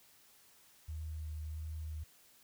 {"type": "tone with vibrato", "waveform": "sine", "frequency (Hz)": 77.78, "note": "D#2", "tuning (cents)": 0, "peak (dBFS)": -39, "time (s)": [0.88, 2.04], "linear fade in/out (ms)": 10, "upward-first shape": "sine", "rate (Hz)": 1.5, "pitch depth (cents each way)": 18, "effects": ["white hiss -64 dBFS RMS until 2.43 s"]}